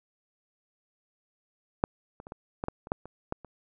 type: clicks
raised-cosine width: 1 ms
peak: -8 / -29 / -29 / -24 / -17 / -16 / -28 / -12 / -29 / -16 / -30 dBFS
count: 11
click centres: 1.839 / 2.201 / 2.269 / 2.321 / 2.639 / 2.684 / 2.871 / 2.919 / 3.056 / 3.324 / 3.447 s
effects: none